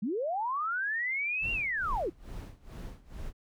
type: linear two-way sweep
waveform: sine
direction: up then down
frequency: 180.6 to 2793 to 289.6 Hz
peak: -29 dBFS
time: 0.02-2.1 s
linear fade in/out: 10 ms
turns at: 1.52 s
type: noise with tremolo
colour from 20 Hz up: brown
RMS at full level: -39 dBFS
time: 1.4-3.33 s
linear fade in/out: 50 ms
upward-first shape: sine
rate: 2.3 Hz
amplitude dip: 90%
effects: none